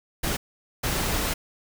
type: noise bursts at uneven times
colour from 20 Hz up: pink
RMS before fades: -26 dBFS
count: 2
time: 0.23-0.37 / 0.83-1.34 s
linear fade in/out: 10 ms
effects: none